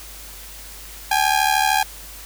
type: ring-modulated tone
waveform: sawtooth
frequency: 813 Hz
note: G#5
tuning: 37 cents flat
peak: -9 dBFS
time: 1.11-1.83 s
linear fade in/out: 5 ms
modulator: 36.6 Hz
effects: added 50 Hz sine -41 dBFS peak until 2.25 s + white hiss -39 dBFS RMS until 2.25 s